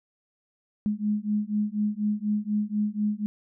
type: beating tone pair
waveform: sine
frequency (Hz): 207.7 / 211.8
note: G#3 / G#3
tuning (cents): 0 / +34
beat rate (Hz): 4.1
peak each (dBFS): -27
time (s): 0.86-3.26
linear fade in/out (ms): 0
effects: none